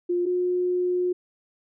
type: tone pair in turn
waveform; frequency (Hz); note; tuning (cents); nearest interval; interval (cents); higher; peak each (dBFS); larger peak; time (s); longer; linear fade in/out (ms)
sine; 352.4 / 359.8; F4 / F#4; +16 / -48; unison; 36; second; -21 / -21; neither; 0.09-0.26 / 0.26-1.13; second; 10
effects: none